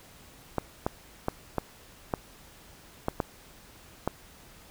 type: clicks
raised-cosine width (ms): 1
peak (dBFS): -12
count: 8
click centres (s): 0.583 / 0.865 / 1.284 / 1.583 / 2.138 / 3.084 / 3.202 / 4.076
effects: pink hiss -53 dBFS RMS until 4.7 s